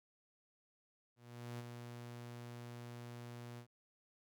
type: tone with ADSR envelope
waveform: sawtooth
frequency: 120 Hz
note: B2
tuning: 49 cents flat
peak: -39 dBFS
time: 1.16-3.67 s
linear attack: 430 ms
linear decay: 29 ms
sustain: -5 dB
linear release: 87 ms
effects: none